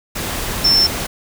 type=tone in noise; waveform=sine; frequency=5360 Hz; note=E8; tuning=28 cents sharp; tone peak=-10 dBFS; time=0.64-0.87 s; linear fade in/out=10 ms; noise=pink; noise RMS=-23 dBFS; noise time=0.15-1.07 s; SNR=+10 dB; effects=none